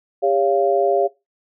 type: tone cluster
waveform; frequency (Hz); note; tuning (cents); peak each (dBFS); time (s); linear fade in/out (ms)
sine; 401.7 / 559 / 692; G4 / C#5 / F5; +42 / +14 / -16; -19; 0.22-1.08; 20
effects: noise-tail reverb RT60 0.2 s tail -18 dB re dry